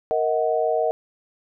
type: chord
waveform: sine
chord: D# minor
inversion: second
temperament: equal with one note detuned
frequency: 466.2 / 632.8 / 740 Hz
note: A#4 / D#5 / F#5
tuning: 0 / +29 / 0 cents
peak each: -23 / -22 / -25 dBFS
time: 0.11-0.91 s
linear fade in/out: 0 ms
effects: none